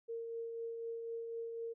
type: tone with tremolo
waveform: sine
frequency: 460.2 Hz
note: A#4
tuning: 22 cents flat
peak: -38 dBFS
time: 0.08-1.74 s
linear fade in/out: 20 ms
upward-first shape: triangle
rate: 4 Hz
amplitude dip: 35%
effects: none